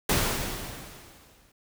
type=noise with exponential decay; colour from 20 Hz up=pink; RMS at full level=-22 dBFS; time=0.09-1.52 s; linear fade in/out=5 ms; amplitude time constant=310 ms; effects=none